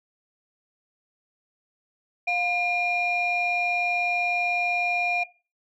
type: tone pair together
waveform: sine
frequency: 706 / 2412 Hz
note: F5 / D7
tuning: +19 / +46 cents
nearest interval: octave + major sixth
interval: 2127 cents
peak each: -25 / -21 dBFS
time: 2.27-5.24 s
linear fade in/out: 10 ms
effects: noise-tail reverb RT60 0.3 s tail -18 dB re dry + tanh soft clip ceiling -18 dBFS